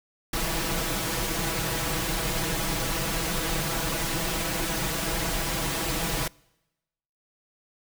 pink noise with comb filter, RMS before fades -28 dBFS, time 0.33-6.28 s, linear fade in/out 5 ms, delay 6.1 ms, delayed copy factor +0.9, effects noise-tail reverb RT60 1.0 s tail -26 dB re dry

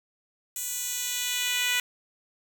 10% pulse tone with high-pass filter sweep, 492.9 Hz, B4, 3 cents flat, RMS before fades -29 dBFS, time 0.56-1.8 s, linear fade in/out 2 ms, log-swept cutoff 8000 to 2200 Hz, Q 1.1, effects none

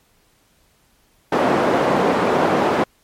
white band-pass noise, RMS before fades -17 dBFS, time 1.32-2.84 s, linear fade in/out 5 ms, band 210 to 730 Hz, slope 12 dB/octave, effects pink hiss -59 dBFS RMS until 3.03 s + MP3 64 kbps

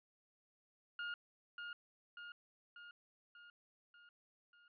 35% pulse tone with echo, 1421 Hz, F6, 30 cents sharp, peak -39 dBFS, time 0.99-1.14 s, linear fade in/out 2 ms, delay 590 ms, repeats 6, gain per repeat -4 dB, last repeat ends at 4.68 s, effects resampled to 11025 Hz

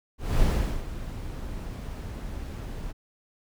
brown noise with ADSR envelope, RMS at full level -21 dBFS, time 0.18-2.93 s, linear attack 230 ms, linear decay 410 ms, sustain -14 dB, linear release 25 ms, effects none

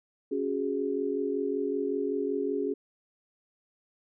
sine chord, C# suspended fourth, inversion none, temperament equal, 277.2 / 370 / 415.3 Hz, C#4 / F#4 / G#4, 0 / 0 / 0 cents, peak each -32 / -33 / -30 dBFS, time 0.31-2.74 s, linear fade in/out 10 ms, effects none

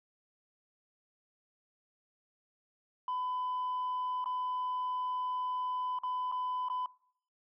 sine tone with dropouts, 1004 Hz, B5, 28 cents sharp, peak -30 dBFS, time 3.08-6.86 s, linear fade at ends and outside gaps 2 ms, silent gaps 4.243-4.258 / 5.988-6.034 / 6.316-6.322 / 6.686-6.699 s, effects noise-tail reverb RT60 0.6 s tail -24 dB re dry + tanh soft clip ceiling -30 dBFS

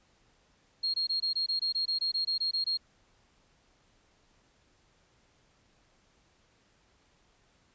sine tone bursts, 4255 Hz, C8, 28 cents sharp, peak -27 dBFS, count 15, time 0.83-2.774 s, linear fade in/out 10 ms, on 110 ms, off 21 ms, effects pink hiss -67 dBFS RMS until 7.74 s + resampled to 16000 Hz

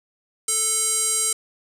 square tone with band-pass filter, 440 Hz, A4, in tune, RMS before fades -22 dBFS, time 0.48-1.33 s, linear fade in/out 5 ms, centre 8400 Hz, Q 4.8, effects none

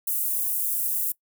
pink high-pass noise, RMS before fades -26 dBFS, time 0.07-1.12 s, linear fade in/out 5 ms, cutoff 11000 Hz, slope 24 dB/octave, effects noise-tail reverb RT60 0.1 s tail -22 dB re dry

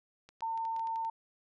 clicks, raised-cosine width 0.2 ms, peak -36 dBFS, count 9, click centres 0.29 / 0.407 / 0.576 / 0.652 / 0.764 / 0.795 / 0.872 / 0.959 / 1.049 s
sine tone, 904 Hz, A5, 47 cents sharp, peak -32 dBFS, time 0.42-1.1 s, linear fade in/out 5 ms
effects none

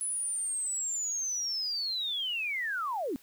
sine linear sweep, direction down, 10150 to 233.1 Hz, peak -30 dBFS, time 0.01-3.16 s, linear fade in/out 0 ms, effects white hiss -59 dBFS RMS until 3.22 s

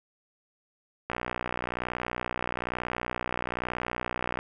click train, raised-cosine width 0.5 ms, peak -15 dBFS, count 202, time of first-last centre 1.1-4.39 s, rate 61.1 Hz, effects none

